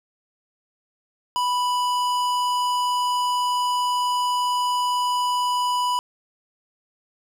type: tone with tanh clipping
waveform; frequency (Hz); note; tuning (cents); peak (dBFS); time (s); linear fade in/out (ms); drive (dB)
sine; 987.8; B5; 0; -22; 1.36-5.99; 0; 18
effects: none